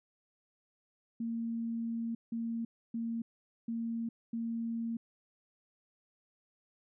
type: tone bursts at uneven times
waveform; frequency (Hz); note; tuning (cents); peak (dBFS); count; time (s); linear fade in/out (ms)
sine; 230; A#3; -23; -33; 5; 1.2-2.15 / 2.32-2.65 / 2.94-3.22 / 3.68-4.09 / 4.33-4.97; 5
effects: none